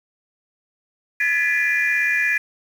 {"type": "tone cluster", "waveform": "sine", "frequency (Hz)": [1700, 1777, 1991, 2401], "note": ["G#6", "A6", "B6", "D7"], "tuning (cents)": [40, 17, 14, 38], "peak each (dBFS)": [-20, -26, -22, -21], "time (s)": [1.2, 2.38], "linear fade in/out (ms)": 5, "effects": ["tanh soft clip ceiling -10 dBFS", "7-bit"]}